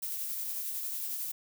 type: noise with tremolo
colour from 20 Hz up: violet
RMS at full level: -35 dBFS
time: 0.02-1.32 s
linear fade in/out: 10 ms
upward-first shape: sine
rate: 11 Hz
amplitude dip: 25%
effects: none